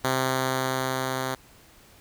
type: tone with level ramp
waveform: 5% pulse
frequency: 130.81 Hz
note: C3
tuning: in tune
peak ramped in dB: -11 to -16 dBFS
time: 0.04-1.35 s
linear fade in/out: 5 ms
effects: pink hiss -54 dBFS RMS until 2 s